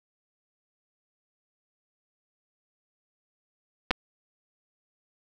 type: clicks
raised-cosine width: 0.3 ms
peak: -7 dBFS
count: 2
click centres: 3.908 / 3.912 s
effects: none